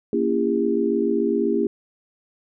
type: chord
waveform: sine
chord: A# diminished seventh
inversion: none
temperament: just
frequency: 233.1 / 279.7 / 335.6 / 402.8 Hz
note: A#3 / C#4 / E4 / G4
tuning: 0 / +16 / +31 / +47 cents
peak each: -24 / -26 / -24 / -22 dBFS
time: 0.13-1.67 s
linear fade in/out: 2 ms
effects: none